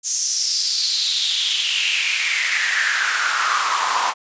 pink noise with high-pass filter sweep, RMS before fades -20 dBFS, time 0.03-4.14 s, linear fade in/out 50 ms, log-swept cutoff 6500 to 920 Hz, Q 5.5, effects resampled to 16000 Hz

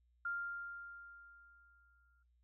sine tone with exponential decay, 1396.9 Hz, F6, in tune, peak -36 dBFS, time 0.25-2.23 s, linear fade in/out 5 ms, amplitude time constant 430 ms, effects noise-tail reverb RT60 0.2 s tail -20 dB re dry + added 60 Hz sine -70 dBFS peak until 2.43 s

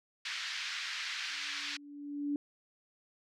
pink band-pass noise, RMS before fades -39 dBFS, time 0.25-1.77 s, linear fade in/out 5 ms, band 1600 to 5200 Hz, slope 24 dB/octave
sine tone with exponential growth, 288.6 Hz, D4, 30 cents flat, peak -29 dBFS, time 1.3-2.36 s, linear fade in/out 1 ms, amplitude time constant 230 ms
effects none

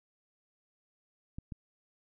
clicks, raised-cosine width 5 ms, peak -28 dBFS, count 2, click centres 1.385 / 1.522 s, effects none

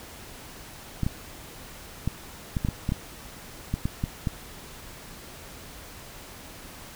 clicks, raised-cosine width 5 ms, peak -13 dBFS, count 12, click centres 1.033 / 1.065 / 2.076 / 2.568 / 2.649 / 2.687 / 2.891 / 2.921 / 3.74 / 3.855 / 4.039 / 4.272 s, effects pink hiss -44 dBFS RMS until 6.95 s

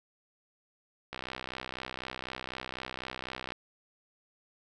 click train, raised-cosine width 0.3 ms, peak -21 dBFS, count 154, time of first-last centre 1.13-3.521 s, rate 64 Hz, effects none

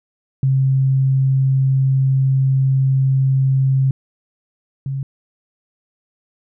sine tone pair in turn, 133.7 / 136.04 Hz, C3 / C#3, +38 / -32 cents, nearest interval unison, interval 30 cents, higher second, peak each -12 / -20 dBFS, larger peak first, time 0.43-3.91 / 4.86-5.03 s, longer first, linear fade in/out 2 ms, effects none

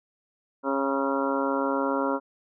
harmonic tone with a mistuned harmonic, 137.2 Hz, C#3, 17 cents flat, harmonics 2 / 3 / 4 / 5 / 6 / 7 / 8 / 9 / 10, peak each -28 / -32 / -29 / -38 / -39 / -31 / -36 / -38 / -33 dBFS, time 0.63-2.2 s, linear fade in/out 50 ms, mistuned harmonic 8, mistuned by -16 cents, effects none

